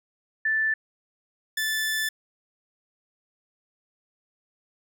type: tone pair in turn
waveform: sine / sawtooth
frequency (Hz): 1760 / 1752.6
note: A6 / A6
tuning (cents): 0 / -7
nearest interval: unison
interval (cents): 7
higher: first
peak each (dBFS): -21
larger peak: neither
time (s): 0.45-0.74 / 1.57-2.09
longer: second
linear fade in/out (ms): 5
effects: none